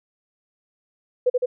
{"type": "tone with echo", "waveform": "sine", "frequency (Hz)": 499.1, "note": "B4", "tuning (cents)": 18, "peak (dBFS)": -14, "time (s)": [1.26, 1.3], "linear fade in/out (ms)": 10, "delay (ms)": 80, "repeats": 2, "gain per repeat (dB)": -2, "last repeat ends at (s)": 1.46, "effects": []}